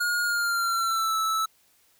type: tone with pitch glide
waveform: square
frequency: 1431 to 1312.2 Hz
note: F6 to E6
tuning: +42 to -8 cents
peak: -24 dBFS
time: 0-1.46 s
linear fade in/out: 10 ms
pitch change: -150 cents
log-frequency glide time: 0.23-1.16 s
effects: white hiss -63 dBFS RMS until 1.99 s